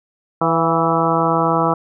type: harmonic tone with a mistuned harmonic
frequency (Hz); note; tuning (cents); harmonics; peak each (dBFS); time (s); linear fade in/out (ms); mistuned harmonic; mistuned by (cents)
164.2; E3; -6; 1 / 2 / 3 / 4 / 5 / 6 / 7 / 8; -22 / -22 / -22 / -22 / -22 / -22 / -22 / -22; 0.41-1.74; 5; 4; +38
effects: none